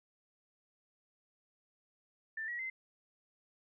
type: tone with pitch steps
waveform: sine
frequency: 1778 / 1916.7 / 2066 Hz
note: A6 / A#6 / C7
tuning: +18 / +48 / -22 cents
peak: -37 dBFS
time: 2.37-2.7 s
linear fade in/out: 5 ms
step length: 110 ms
effects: none